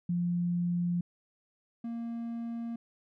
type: tone pair in turn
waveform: sine / triangle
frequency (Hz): 174.61 / 232.5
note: F3 / A#3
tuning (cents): 0 / -4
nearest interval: perfect fourth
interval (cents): 496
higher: second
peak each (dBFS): -27 / -32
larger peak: first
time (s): 0.09-1.01 / 1.84-2.76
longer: neither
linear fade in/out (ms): 5
effects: none